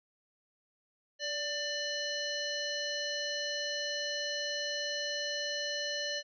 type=harmonic tone with a mistuned harmonic; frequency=595 Hz; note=D5; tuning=22 cents sharp; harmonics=1 / 3 / 5 / 7 / 9 / 10; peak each=-39 / -39 / -40 / -38 / -49 / -44 dBFS; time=1.19-6.23 s; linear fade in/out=50 ms; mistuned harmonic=1; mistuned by=-39 cents; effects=none